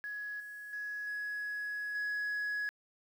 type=tone with level steps; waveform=sine; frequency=1678 Hz; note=G#6; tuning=17 cents sharp; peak=-37 / -43 / -36 / -34 / -30 dBFS; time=0.04-2.69 s; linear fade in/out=0 ms; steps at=0.4 / 0.73 / 1.07 / 1.95 s; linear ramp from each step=2 ms; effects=tanh soft clip ceiling -32 dBFS + 10-bit